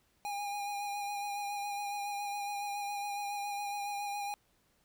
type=tone with vibrato; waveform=square; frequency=814 Hz; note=G#5; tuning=35 cents flat; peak=-36 dBFS; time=0.25-4.34 s; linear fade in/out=0 ms; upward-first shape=sine; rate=7.2 Hz; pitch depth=23 cents each way; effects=pink hiss -72 dBFS RMS until 4.84 s